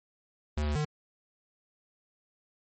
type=tone with pitch steps; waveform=square; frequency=74.9 / 74.2 / 150.9 Hz; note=D2 / D2 / D3; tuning=+35 / +18 / +47 cents; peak=-28 dBFS; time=0.57-0.849 s; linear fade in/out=5 ms; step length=93 ms; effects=MP3 32 kbps